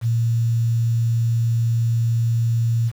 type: tone with quantisation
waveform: sine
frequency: 115.8 Hz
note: A#2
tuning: 11 cents flat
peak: -16 dBFS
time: 0.01-2.92 s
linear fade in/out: 50 ms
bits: 7
effects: none